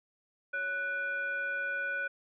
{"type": "tone with frequency modulation", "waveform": "sine", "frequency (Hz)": 1483, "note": "F#6", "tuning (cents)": 4, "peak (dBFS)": -31, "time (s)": [0.53, 2.08], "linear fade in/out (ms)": 10, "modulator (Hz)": 925, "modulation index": 0.52, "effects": []}